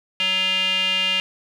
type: tone with band-pass filter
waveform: square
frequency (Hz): 187.3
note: F#3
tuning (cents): +21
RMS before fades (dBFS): -21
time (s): 0.2-1.2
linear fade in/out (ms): 0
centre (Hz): 2800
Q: 8.1
effects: none